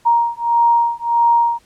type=beating tone pair; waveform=sine; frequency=937 / 938.6 Hz; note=A#5 / A#5; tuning=+9 / +12 cents; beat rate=1.6 Hz; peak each=-15 dBFS; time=0.05-1.59 s; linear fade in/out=20 ms; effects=pink hiss -54 dBFS RMS until 1.65 s + low-pass 11000 Hz 12 dB/octave